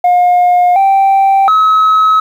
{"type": "tone with pitch steps", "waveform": "sine", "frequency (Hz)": [714, 781, 1283], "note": ["F5", "G5", "E6"], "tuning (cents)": [38, -7, -47], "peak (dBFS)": -3, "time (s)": [0.04, 2.2], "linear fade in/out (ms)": 5, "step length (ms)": 720, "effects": ["tanh soft clip ceiling -4 dBFS", "7-bit"]}